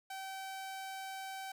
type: tone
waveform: sawtooth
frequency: 770 Hz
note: G5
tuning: 31 cents flat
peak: -38 dBFS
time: 0.1-1.52 s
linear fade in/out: 5 ms
effects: none